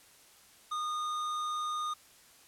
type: tone with tanh clipping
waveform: sine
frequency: 1226 Hz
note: D#6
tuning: 26 cents flat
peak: -34 dBFS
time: 0.71-1.94 s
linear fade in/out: 10 ms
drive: 13 dB
effects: white hiss -59 dBFS RMS until 2.47 s + low-pass 12000 Hz 12 dB/octave